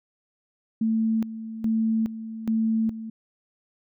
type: tone with tremolo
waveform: sine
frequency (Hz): 222.7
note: A3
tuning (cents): +21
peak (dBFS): -20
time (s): 0.81-3.1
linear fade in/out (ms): 5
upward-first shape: square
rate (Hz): 1.2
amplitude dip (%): 75
effects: none